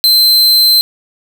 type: tone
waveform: 45% pulse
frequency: 4100 Hz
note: C8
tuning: 36 cents flat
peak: -5 dBFS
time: 0.04-0.81 s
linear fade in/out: 0 ms
effects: none